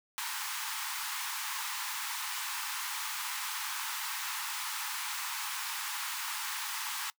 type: high-pass noise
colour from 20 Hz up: pink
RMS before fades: -37 dBFS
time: 0.18-7.1 s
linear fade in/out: 0 ms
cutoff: 840 Hz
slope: 96 dB/octave
effects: noise-tail reverb RT60 0.1 s tail -22 dB re dry